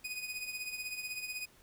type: tone with tremolo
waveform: sawtooth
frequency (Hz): 2489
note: D#7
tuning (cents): 0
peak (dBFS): -32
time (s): 0.04-1.46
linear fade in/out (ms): 10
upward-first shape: triangle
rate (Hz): 16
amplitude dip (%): 70
effects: pink hiss -63 dBFS RMS until 1.62 s